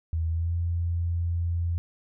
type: tone with pitch glide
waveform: sine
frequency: 81.4 to 85.35 Hz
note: E2 to F2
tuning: -21 to -39 cents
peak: -24 dBFS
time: 0.13-1.78 s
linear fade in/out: 0 ms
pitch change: +82 cents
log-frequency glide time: 0.28-0.54 s
effects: none